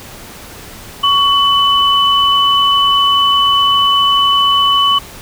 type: tone pair together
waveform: sine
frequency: 1122 / 2995 Hz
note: C#6 / F#7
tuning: +21 / +20 cents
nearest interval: octave + perfect fourth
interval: 1699 cents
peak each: -11 dBFS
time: 1.03-4.99 s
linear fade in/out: 10 ms
effects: pink hiss -33 dBFS RMS until 5.21 s